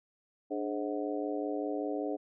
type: harmonic tone with a mistuned harmonic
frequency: 105.3 Hz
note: G#2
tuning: 24 cents sharp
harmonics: 3 / 4 / 5 / 6 / 7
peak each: -35 / -37 / -39 / -41 / -42 dBFS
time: 0.5-2.17 s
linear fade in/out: 20 ms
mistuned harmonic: 3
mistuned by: -110 cents
effects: none